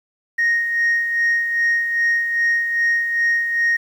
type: tone with tremolo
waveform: sine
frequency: 1864.7 Hz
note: A#6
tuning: in tune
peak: -12 dBFS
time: 0.38-3.77 s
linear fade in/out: 10 ms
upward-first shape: sine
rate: 2.5 Hz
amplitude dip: 55%
effects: tanh soft clip ceiling -12 dBFS + 8-bit